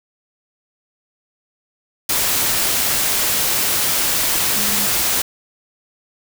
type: tone in noise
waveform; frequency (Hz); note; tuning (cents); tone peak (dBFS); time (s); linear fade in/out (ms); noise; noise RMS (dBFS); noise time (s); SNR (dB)
sine; 204.3; G#3; -28; -29; 4.56-4.87; 5; white; -18; 2.09-5.22; -14
effects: none